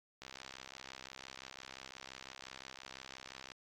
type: click train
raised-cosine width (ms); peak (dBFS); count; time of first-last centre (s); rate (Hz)
0.2; -30; 218; 0.22-3.518; 65.8
effects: AAC 48 kbps